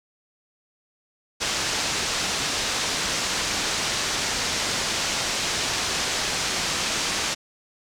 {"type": "low-pass noise", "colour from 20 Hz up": "white", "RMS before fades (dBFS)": -26, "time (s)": [1.4, 7.35], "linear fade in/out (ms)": 20, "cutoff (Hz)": 6800, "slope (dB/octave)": 24, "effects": []}